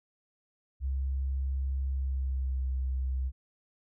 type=tone with pitch glide; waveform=sine; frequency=67 to 65.02 Hz; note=C2 to C2; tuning=+42 to -10 cents; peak=-28 dBFS; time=0.8-3.32 s; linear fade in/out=50 ms; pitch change=-52 cents; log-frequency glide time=1.91-2.63 s; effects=none